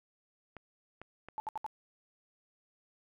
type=clicks; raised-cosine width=0.5 ms; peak=-31 dBFS; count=3; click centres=0.567 / 1.016 / 1.286 s
type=tone bursts; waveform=sine; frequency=868 Hz; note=A5; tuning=24 cents flat; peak=-34 dBFS; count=4; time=1.38-1.664 s; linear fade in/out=0 ms; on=20 ms; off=68 ms
effects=none